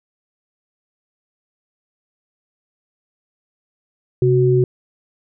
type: tone pair together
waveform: sine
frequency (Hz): 130.81 / 370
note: C3 / F#4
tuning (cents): 0 / 0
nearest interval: octave + tritone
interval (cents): 1800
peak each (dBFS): -14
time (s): 4.22-4.64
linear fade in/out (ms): 2
effects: none